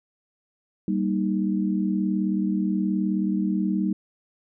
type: chord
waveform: sine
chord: Eb major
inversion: first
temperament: just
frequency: 194.45 / 233.3 / 311.1 Hz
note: G3 / Bb3 / Eb4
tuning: -14 / +2 / 0 cents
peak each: -23 / -29 / -27 dBFS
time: 0.88-3.93 s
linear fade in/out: 2 ms
effects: none